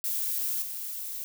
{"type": "noise with level steps", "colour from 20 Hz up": "violet", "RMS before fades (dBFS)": [-30, -36], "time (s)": [0.04, 1.24], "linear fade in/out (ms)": 0, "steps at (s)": 0.62, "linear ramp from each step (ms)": 2, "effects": []}